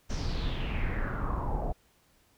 brown noise with low-pass filter sweep, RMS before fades -31 dBFS, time 0.09-1.73 s, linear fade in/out 20 ms, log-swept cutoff 6200 to 650 Hz, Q 4.8, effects pink hiss -66 dBFS RMS until 2.37 s

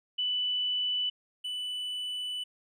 sine / triangle tone pair in turn, 2982 / 2982 Hz, F#7 / F#7, +13 / +13 cents, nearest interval unison, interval 0 cents, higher neither, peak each -27 / -31 dBFS, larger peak first, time 0.18-1.1 / 1.44-2.44 s, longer second, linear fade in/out 10 ms, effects none

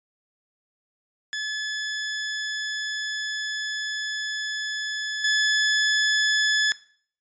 sawtooth tone with level steps, 1719 Hz, A6, 41 cents flat, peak -23 / -15 dBFS, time 1.33-6.72 s, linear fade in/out 0 ms, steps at 5.24 s, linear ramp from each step 5 ms, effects noise-tail reverb RT60 0.5 s tail -18 dB re dry + resampled to 16000 Hz

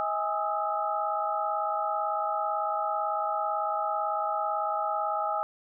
sine tone cluster, 636 / 824 / 1248 / 1306 Hz, D#5 / G#5 / D#6 / E6, +38 / -14 / +5 / -17 cents, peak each -33 / -30 / -33 / -33 dBFS, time 0-5.43 s, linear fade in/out 0 ms, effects none

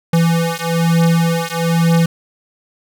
square beating tone pair, 166.4 / 167.5 Hz, E3 / E3, +17 / +28 cents, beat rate 1.1 Hz, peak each -16 dBFS, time 0.13-2.06 s, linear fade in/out 5 ms, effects none

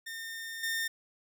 sawtooth tone with level steps, 1818 Hz, A#6, 44 cents flat, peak -35 / -27 dBFS, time 0.06-0.88 s, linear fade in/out 10 ms, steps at 0.63 s, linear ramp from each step 5 ms, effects none

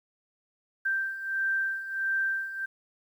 sine beating tone pair, 1568 / 1569.5 Hz, G6 / G6, 0 / +2 cents, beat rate 1.5 Hz, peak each -33 / -28 dBFS, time 0.85-2.66 s, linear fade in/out 10 ms, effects 10-bit

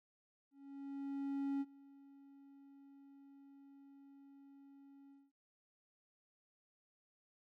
triangle tone with ADSR envelope, 277.2 Hz, C#4, in tune, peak -33 dBFS, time 0.51-5.32 s, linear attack 1100 ms, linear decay 39 ms, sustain -23 dB, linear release 210 ms, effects none

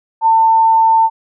sine tone, 897 Hz, A5, 33 cents sharp, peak -7 dBFS, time 0.21-1.1 s, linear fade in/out 50 ms, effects none

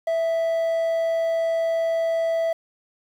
triangle tone with quantisation, 659.3 Hz, E5, in tune, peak -18 dBFS, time 0.07-2.53 s, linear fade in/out 5 ms, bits 8, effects none

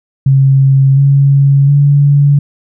sine tone with pitch steps, 135.6 / 139.17 / 142.84 Hz, C#3 / C#3 / D3, -38 / +7 / -48 cents, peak -4 dBFS, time 0.26-2.39 s, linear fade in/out 5 ms, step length 710 ms, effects none

